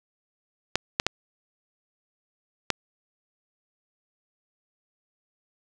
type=clicks; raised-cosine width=0.2 ms; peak=-4 dBFS; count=4; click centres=0.756 / 0.999 / 1.066 / 2.703 s; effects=none